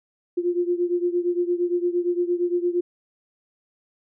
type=beating tone pair; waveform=sine; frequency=349.2 / 357.9 Hz; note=F4 / F4; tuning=0 / +42 cents; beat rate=8.7 Hz; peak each=-22 / -25 dBFS; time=0.37-2.81 s; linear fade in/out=10 ms; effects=none